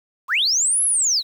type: linear two-way sweep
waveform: sine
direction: up then down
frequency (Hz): 932.3 to 11175 to 3701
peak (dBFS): -15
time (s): 0.28-1.23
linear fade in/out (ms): 50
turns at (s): 0.84
effects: tanh soft clip ceiling -11 dBFS + 8-bit